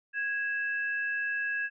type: tone pair together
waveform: sine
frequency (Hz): 1653.5 / 2637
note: G#6 / E7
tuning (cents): -8 / 0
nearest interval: minor sixth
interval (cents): 808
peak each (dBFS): -29 / -38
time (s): 0.13-1.7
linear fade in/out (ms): 50
effects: none